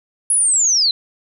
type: linear sweep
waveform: sine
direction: down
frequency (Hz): 10548 to 3951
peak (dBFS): -12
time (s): 0.3-0.91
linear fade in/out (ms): 2
effects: none